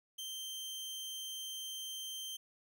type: tone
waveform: sawtooth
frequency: 3136 Hz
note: G7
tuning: in tune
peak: -38 dBFS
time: 0.18-2.37 s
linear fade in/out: 10 ms
effects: none